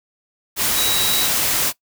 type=tone in noise; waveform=sine; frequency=3874 Hz; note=B7; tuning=34 cents flat; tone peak=-21 dBFS; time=0.74-1.29 s; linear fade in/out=50 ms; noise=white; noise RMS=-19 dBFS; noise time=0.56-1.73 s; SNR=-5 dB; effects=noise-tail reverb RT60 0.1 s tail -20 dB re dry